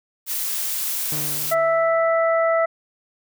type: noise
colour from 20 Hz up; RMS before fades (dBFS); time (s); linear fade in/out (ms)
blue; -25; 0.26-1.55; 50
type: tone with exponential decay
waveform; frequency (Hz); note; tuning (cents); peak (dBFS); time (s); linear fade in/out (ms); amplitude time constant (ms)
sawtooth; 150.1; D3; +38; -24; 1.12-2.46; 0; 290
type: harmonic tone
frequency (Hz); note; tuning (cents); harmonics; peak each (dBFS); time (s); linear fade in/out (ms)
659.3; E5; 0; 1 / 2 / 3; -17 / -23 / -27; 1.51-2.66; 10
effects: none